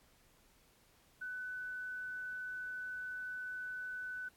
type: tone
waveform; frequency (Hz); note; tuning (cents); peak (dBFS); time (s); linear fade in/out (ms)
sine; 1499; F#6; +22; -40; 1.21-4.29; 10
effects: pink hiss -68 dBFS RMS until 4.36 s + AAC 64 kbps